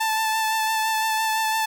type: tone with vibrato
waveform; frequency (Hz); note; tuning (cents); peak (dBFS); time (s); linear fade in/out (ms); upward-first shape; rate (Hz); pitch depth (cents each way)
sawtooth; 880; A5; 0; -17; 0-1.66; 10; sine; 5.9; 18
effects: none